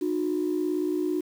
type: tone pair together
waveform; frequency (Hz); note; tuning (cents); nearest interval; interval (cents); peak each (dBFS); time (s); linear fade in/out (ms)
sine; 304 / 361.9; D#4 / F#4; -40 / -38; minor third; 302; -26; 0.01-1.21; 10
effects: tanh soft clip ceiling -18 dBFS + 8-bit